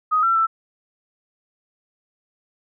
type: tone with pitch steps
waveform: sine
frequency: 1253 / 1350 / 1329 Hz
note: D#6 / E6 / E6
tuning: +12 / +41 / +14 cents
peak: -15 dBFS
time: 0.11-0.47 s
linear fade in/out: 20 ms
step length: 120 ms
effects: none